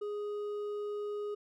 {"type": "tone with hard clipping", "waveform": "triangle", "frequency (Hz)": 414.7, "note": "G#4", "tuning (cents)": -3, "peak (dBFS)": -36, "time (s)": [0.01, 1.35], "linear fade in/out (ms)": 10, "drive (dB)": 8, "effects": []}